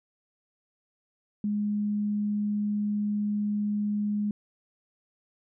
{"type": "tone", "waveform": "sine", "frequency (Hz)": 207.7, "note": "G#3", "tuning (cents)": 0, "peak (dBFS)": -25, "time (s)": [1.44, 4.31], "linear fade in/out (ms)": 2, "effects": []}